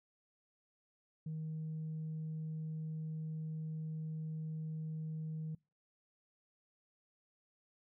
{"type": "tone", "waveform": "sine", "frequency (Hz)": 157.4, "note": "D#3", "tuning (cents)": 20, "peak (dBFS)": -37, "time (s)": [1.26, 5.55], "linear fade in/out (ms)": 5, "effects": ["noise-tail reverb RT60 0.3 s tail -26 dB re dry", "tanh soft clip ceiling -36 dBFS"]}